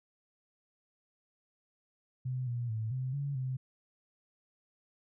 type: tone with pitch steps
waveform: sine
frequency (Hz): 127.8 / 120.2 / 110.4 / 129.3 / 141.2 / 129.8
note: C3 / B2 / A2 / C3 / C#3 / C3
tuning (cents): -40 / -46 / +6 / -20 / +32 / -13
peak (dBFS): -32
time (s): 2.25-3.57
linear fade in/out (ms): 10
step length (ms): 220
effects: none